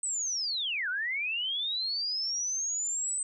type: linear two-way sweep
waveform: sine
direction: down then up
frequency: 8200 to 1411 to 8200 Hz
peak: -29 dBFS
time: 0.03-3.23 s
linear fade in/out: 2 ms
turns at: 0.89 s
effects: none